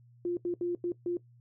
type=tone bursts at uneven times; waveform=sine; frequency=350 Hz; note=F4; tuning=4 cents sharp; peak=-28 dBFS; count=5; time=0.25-0.37 / 0.45-0.54 / 0.61-0.75 / 0.84-0.92 / 1.06-1.17 s; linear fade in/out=2 ms; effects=noise-tail reverb RT60 0.1 s tail -17 dB re dry + added 120 Hz sine -56 dBFS peak until 1.4 s